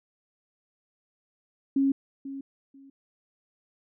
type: tone with echo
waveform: sine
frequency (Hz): 273.4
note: C#4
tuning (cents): -24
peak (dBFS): -20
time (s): 1.76-1.92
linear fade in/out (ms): 5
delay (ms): 490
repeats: 2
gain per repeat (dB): -14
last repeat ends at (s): 2.9
effects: none